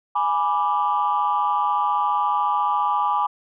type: chord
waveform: sine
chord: G# diminished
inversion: none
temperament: equal with one note detuned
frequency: 830.6 / 984.9 / 1174.7 Hz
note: G#5 / B5 / D6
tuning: 0 / -5 / 0 cents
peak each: -22 dBFS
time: 0.15-3.27 s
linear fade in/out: 10 ms
effects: tanh soft clip ceiling -11 dBFS